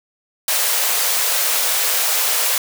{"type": "high-pass noise", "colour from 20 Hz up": "white", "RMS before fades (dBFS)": -18, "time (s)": [0.48, 2.58], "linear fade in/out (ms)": 2, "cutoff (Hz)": 440, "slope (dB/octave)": 48, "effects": []}